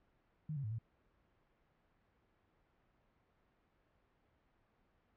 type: tone with pitch steps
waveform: sine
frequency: 153.7 / 138.8 / 107.2 / 113.6 Hz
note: D#3 / C#3 / A2 / A#2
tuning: -21 / +3 / -45 / -44 cents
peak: -38 dBFS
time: 0.49-0.786 s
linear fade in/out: 5 ms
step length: 74 ms
effects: pink hiss -75 dBFS RMS until 5.16 s + low-pass 2000 Hz 12 dB/octave